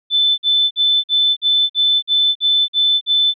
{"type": "tone bursts", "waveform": "sine", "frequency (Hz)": 3520, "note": "A7", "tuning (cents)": 0, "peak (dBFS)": -11, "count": 10, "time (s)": [0.1, 3.341], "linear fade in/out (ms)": 50, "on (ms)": 280, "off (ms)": 49, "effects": []}